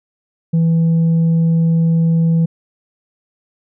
sine tone with tanh clipping, 164.81 Hz, E3, in tune, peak -11 dBFS, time 0.53-2.46 s, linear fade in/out 10 ms, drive 2 dB, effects none

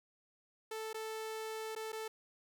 sawtooth tone with dropouts, 440 Hz, A4, in tune, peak -36 dBFS, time 0.71-2.08 s, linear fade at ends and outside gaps 5 ms, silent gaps 0.931-0.943 / 1.752-1.761 / 1.921-1.928 s, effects none

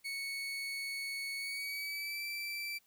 30% pulse tone with pitch glide, 2216 to 2334 Hz, C#7 to D7, -1 to -11 cents, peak -35 dBFS, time 0.04-2.79 s, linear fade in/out 20 ms, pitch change +90 cents, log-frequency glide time 1.37-2.24 s, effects white hiss -71 dBFS RMS until 2.86 s

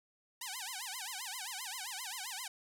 5% pulse tone with vibrato, 880 Hz, A5, in tune, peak -28 dBFS, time 0.41-2.48 s, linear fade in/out 5 ms, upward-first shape sine, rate 7.6 Hz, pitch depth 300 cents each way, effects none

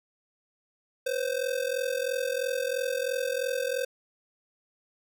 square ring-modulated tone, 517 Hz, C5, 21 cents flat, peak -25 dBFS, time 1.06-3.85 s, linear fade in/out 5 ms, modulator 21.5 Hz, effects none

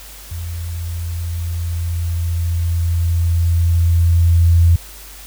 sine tone with level ramp, 84.7 Hz, E2, 48 cents sharp, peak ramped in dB -23 to -7 dBFS, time 0.31-4.76 s, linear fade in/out 5 ms, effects added 50 Hz sine -38 dBFS peak until 5.26 s + white hiss -38 dBFS RMS until 5.26 s

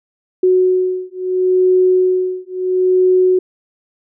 sine beating tone pair, 368.5 / 369.24 Hz, F#4 / F#4, -7 / -4 cents, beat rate 0.74 Hz, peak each -14 dBFS, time 0.43-3.39 s, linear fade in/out 5 ms, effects none

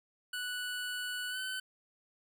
25% pulse tone with pitch glide, 1480 to 1517.2 Hz, F#6 to F#6, 0 to +43 cents, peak -32 dBFS, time 0.33-1.6 s, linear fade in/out 5 ms, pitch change +43 cents, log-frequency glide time 1.29-1.39 s, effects none

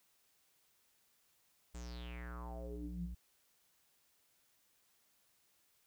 square tone with low-pass filter sweep, 60 Hz, B1, 49 cents flat, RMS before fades -45 dBFS, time 1.74-3.15 s, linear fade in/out 10 ms, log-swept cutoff 7900 to 120 Hz, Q 6.6, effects white hiss -74 dBFS RMS until 5.86 s

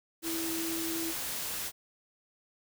sine tone in noise, 328.9 Hz, E4, 4 cents flat, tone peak -34 dBFS, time 0.22-1.14 s, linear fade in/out 50 ms, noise white, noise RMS -36 dBFS, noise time 0.22-1.72 s, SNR -1 dB, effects none

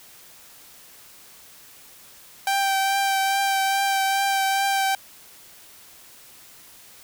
sawtooth tone with vibrato, 782 Hz, G5, 4 cents flat, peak -16 dBFS, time 2.47-4.95 s, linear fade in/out 2 ms, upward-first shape triangle, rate 2.4 Hz, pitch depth 19 cents each way, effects white hiss -48 dBFS RMS until 7.03 s

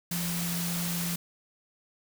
sine tone in noise, 172.4 Hz, F3, 22 cents flat, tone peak -31 dBFS, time 0.11-1.16 s, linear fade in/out 5 ms, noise white, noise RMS -34 dBFS, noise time 0.11-1.16 s, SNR 0 dB, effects none

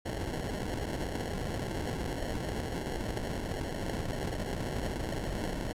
pink noise with sample-and-hold, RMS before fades -35 dBFS, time 0.05-5.73 s, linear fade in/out 10 ms, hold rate 1225 Hz, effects low-pass 12000 Hz 12 dB/octave

